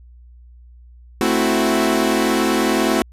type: chord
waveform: sawtooth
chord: F# half-diminished seventh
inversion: first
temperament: equal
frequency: 220 / 261.6 / 329.6 / 370 Hz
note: A3 / C4 / E4 / F#4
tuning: 0 / 0 / 0 / 0 cents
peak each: -17 dBFS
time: 1.21-3.02 s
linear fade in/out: 0 ms
effects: added 60 Hz sine -41 dBFS peak until 3.12 s + resampled to 32000 Hz